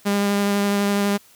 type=tone with vibrato; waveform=sawtooth; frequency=201.9 Hz; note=G#3; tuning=49 cents flat; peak=-14 dBFS; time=0.05-1.18 s; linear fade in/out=20 ms; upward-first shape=triangle; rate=12 Hz; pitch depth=13 cents each way; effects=white hiss -52 dBFS RMS until 1.35 s